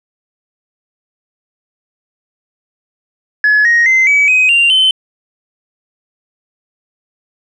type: tone with pitch steps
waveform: sine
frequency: 1700 / 1875.4 / 2069 / 2282 / 2518 / 2778 / 3064 Hz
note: G#6 / A#6 / C7 / C#7 / D#7 / F7 / G7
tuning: +40 / +10 / -20 / +50 / +20 / -10 / -40 cents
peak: -5 dBFS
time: 3.44-4.91 s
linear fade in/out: 2 ms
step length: 210 ms
effects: tanh soft clip ceiling -4 dBFS